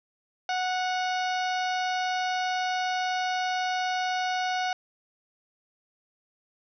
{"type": "harmonic tone with a mistuned harmonic", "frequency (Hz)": 737, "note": "F#5", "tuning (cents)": -7, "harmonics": [1, 2, 3, 4, 5, 6, 7, 8], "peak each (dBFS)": [-27, -33, -37, -39, -41, -43, -44, -45], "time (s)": [0.49, 4.73], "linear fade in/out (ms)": 2, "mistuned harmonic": 4, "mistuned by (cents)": -31, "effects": []}